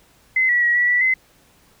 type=tone with pitch steps; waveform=sine; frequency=2050 / 1939 / 1911 / 1944 / 1958 / 2049 Hz; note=C7 / B6 / A#6 / B6 / B6 / C7; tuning=-36 / -32 / +43 / -28 / -15 / -37 cents; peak=-14 dBFS; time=0.36-1.14 s; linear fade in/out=5 ms; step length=130 ms; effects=pink hiss -55 dBFS RMS until 1.8 s